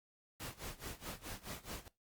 pink noise with tremolo, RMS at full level -44 dBFS, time 0.4-1.88 s, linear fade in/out 0 ms, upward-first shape sine, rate 4.7 Hz, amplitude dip 90%, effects noise-tail reverb RT60 0.2 s tail -19 dB re dry + Opus 48 kbps

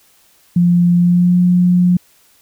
sine tone with pitch glide, 174.61 to 178.49 Hz, F3 to F3, 0 to +38 cents, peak -8 dBFS, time 0.56-1.97 s, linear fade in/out 5 ms, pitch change +38 cents, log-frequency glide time 0.97-1.38 s, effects white hiss -52 dBFS RMS until 2.41 s

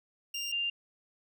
25% pulse / sine tone pair in turn, 2794 / 2794 Hz, F7 / F7, 0 / 0 cents, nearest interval unison, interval 0 cents, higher neither, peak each -30 / -29 dBFS, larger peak second, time 0.34-0.52 / 0.52-0.7 s, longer neither, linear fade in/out 5 ms, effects none

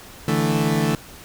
30% pulse chord, D suspended second, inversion none, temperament equal, 146.83 / 164.81 / 220 Hz, D3 / E3 / A3, 0 / 0 / 0 cents, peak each -20 dBFS, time 0.28-0.95 s, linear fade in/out 2 ms, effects pink hiss -42 dBFS RMS until 1.24 s

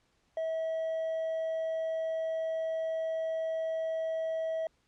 sine tone with hard clipping, 646 Hz, E5, 35 cents flat, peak -31 dBFS, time 0.37-4.67 s, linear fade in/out 2 ms, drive 2 dB, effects pink hiss -72 dBFS RMS until 4.87 s + low-pass 7000 Hz 12 dB/octave

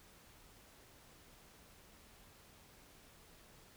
silence, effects pink hiss -62 dBFS RMS until 3.76 s

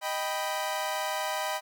sawtooth chord, Eb augmented, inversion none, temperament equal, 622.3 / 784 / 987.8 Hz, Eb5 / G5 / B5, 0 / 0 / 0 cents, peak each -30 dBFS, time 0.01-1.61 s, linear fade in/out 50 ms, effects none

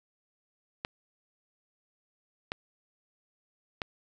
clicks, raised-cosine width 0.3 ms, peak -16 dBFS, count 3, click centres 0.849 / 2.519 / 3.818 s, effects none

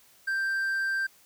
triangle tone, 1573 Hz, G6, 6 cents sharp, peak -24 dBFS, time 0.27-1.07 s, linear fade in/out 10 ms, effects white hiss -59 dBFS RMS until 1.25 s

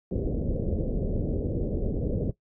pink low-pass noise, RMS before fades -28 dBFS, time 0.11-2.31 s, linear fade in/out 2 ms, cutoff 550 Hz, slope 48 dB/octave, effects noise-tail reverb RT60 0.1 s tail -17 dB re dry

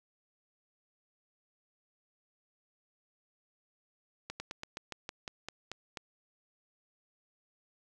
slowing click train, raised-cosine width 0.2 ms, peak -22 dBFS, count 11, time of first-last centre 4.3-5.972 s, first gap 100 ms, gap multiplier 1.11, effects none

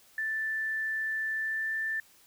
sine tone with pitch glide, 1763 to 1773.2 Hz, A6 to A6, +3 to +13 cents, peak -29 dBFS, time 0.18-2 s, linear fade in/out 2 ms, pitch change +10 cents, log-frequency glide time 1.34-1.75 s, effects white hiss -60 dBFS RMS until 2.26 s

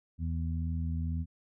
harmonic tone, 82 Hz, E2, 9 cents flat, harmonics 1 / 2 / 3, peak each -31 / -37 / -41 dBFS, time 0.18-1.26 s, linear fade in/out 50 ms, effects none

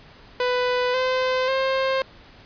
sawtooth tone with pitch steps, 497.2 / 513.8 / 531 Hz, B4 / C5 / C5, +12 / -32 / +25 cents, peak -16 dBFS, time 0.4-2.02 s, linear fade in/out 2 ms, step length 540 ms, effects pink hiss -48 dBFS RMS until 2.45 s + resampled to 11025 Hz

